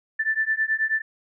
sine beating tone pair, 1760 / 1769.3 Hz, A6 / A6, 0 / +9 cents, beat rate 9.3 Hz, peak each -24 dBFS, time 0.19-1.02 s, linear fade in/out 10 ms, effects none

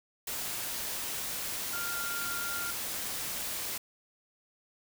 sine tone in noise, 1396.9 Hz, F6, in tune, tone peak -36 dBFS, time 1.73-2.71 s, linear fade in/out 5 ms, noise white, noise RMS -36 dBFS, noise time 0.27-3.78 s, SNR -3 dB, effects none

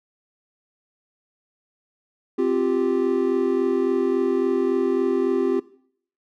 triangle chord, C suspended fourth, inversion none, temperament just, 261.6 / 348.8 / 392.4 Hz, C4 / F4 / G4, 0 / -2 / +2 cents, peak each -22 / -21 / -20 dBFS, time 2.38-5.6 s, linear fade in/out 10 ms, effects noise-tail reverb RT60 0.6 s tail -19 dB re dry

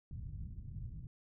white low-pass noise, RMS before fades -45 dBFS, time 0.11-1.07 s, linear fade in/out 2 ms, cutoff 130 Hz, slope 24 dB/octave, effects none

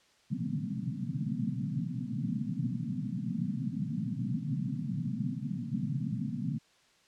pink band-pass noise, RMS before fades -34 dBFS, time 0.3-6.59 s, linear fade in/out 20 ms, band 120 to 260 Hz, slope 96 dB/octave, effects white hiss -65 dBFS RMS until 7.07 s + low-pass 6000 Hz 12 dB/octave

